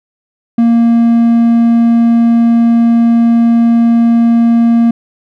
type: tone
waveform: triangle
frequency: 232.6 Hz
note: A#3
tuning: 4 cents flat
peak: -3 dBFS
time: 0.58-4.91 s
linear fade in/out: 5 ms
effects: none